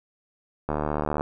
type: click train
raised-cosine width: 1 ms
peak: -12 dBFS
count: 40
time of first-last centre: 0.69-1.209 s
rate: 75.1 Hz
effects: none